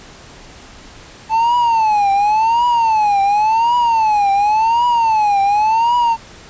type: tone with vibrato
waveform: triangle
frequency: 875 Hz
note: A5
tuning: 10 cents flat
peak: -9 dBFS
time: 1.29-6.17 s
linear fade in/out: 50 ms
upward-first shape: triangle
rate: 0.91 Hz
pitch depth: 190 cents each way
effects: pink hiss -39 dBFS RMS until 6.49 s + resampled to 16000 Hz